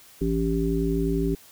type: harmonic tone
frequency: 55.8 Hz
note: A1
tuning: 25 cents sharp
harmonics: 1 / 3 / 5 / 7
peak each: -27 / -27 / -27 / -27 dBFS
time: 0.21-1.35 s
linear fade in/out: 5 ms
effects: white hiss -51 dBFS RMS until 1.51 s